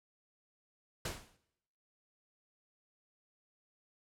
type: noise with exponential decay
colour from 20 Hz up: pink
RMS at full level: -35 dBFS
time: 1.05-1.37 s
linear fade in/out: 5 ms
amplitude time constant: 68 ms
effects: noise-tail reverb RT60 0.8 s tail -19 dB re dry + low-pass 11000 Hz 12 dB/octave